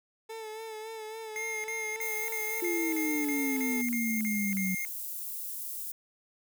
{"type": "tone with vibrato", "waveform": "30% pulse", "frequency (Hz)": 440, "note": "A4", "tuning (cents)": 0, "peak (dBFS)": -36, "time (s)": [0.29, 3.82], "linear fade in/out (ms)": 10, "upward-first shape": "sine", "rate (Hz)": 3.6, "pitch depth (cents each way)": 38}
{"type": "tone bursts", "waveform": "square", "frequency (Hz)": 2127, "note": "C7", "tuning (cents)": 28, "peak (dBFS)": -34, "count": 11, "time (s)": [1.36, 4.85], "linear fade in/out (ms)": 0, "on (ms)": 280, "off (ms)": 41}
{"type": "high-pass noise", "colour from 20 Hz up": "white", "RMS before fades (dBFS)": -38, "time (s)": [2.01, 5.92], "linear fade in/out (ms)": 5, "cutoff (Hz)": 12000, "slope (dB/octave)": 12}
{"type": "exponential sweep", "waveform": "sine", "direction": "down", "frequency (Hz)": [353.8, 184.8], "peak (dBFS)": -29, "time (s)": [2.62, 4.75], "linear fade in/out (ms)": 5}
{"effects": []}